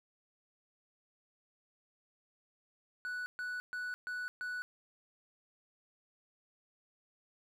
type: tone bursts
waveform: triangle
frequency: 1480 Hz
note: F#6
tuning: in tune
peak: -35 dBFS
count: 5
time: 3.05-4.62 s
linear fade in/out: 0 ms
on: 210 ms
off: 130 ms
effects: none